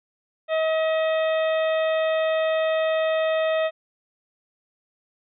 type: harmonic tone with a mistuned harmonic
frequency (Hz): 637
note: D#5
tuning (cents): +41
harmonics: 1 / 2 / 3 / 4 / 5 / 6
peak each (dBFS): -20 / -32 / -32 / -35 / -40 / -39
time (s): 0.48-3.71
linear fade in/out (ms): 50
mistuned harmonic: 6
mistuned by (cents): -87
effects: none